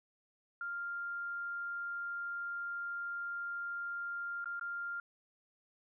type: tone with dropouts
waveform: sine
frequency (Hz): 1396.9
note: F6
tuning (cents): 0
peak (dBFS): -37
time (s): 0.61-5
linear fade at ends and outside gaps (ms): 2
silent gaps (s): 4.444-4.457 / 4.596-4.611
effects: none